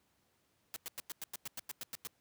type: noise bursts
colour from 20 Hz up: white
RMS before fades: -42 dBFS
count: 12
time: 0.74-2.071 s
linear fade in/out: 0 ms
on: 22 ms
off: 97 ms
effects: pink hiss -75 dBFS RMS until 2.2 s + high-pass 80 Hz 12 dB/octave